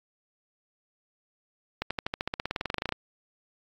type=accelerating click train; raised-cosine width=0.3 ms; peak=-13 dBFS; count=21; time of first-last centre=1.82-2.923 s; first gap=86 ms; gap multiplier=0.95; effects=AAC 48 kbps